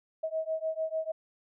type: beating tone pair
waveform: sine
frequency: 635 / 641.7 Hz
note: D#5 / E5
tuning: +35 / -47 cents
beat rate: 6.7 Hz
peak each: -33 / -33 dBFS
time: 0.23-1.12 s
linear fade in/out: 10 ms
effects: none